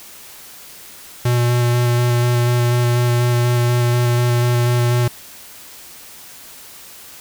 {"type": "tone with vibrato", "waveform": "square", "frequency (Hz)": 121.1, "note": "B2", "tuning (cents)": -34, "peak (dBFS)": -14, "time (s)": [1.25, 5.08], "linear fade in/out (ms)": 5, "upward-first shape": "square", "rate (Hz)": 4.1, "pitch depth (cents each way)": 11, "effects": ["white hiss -39 dBFS RMS until 7.2 s"]}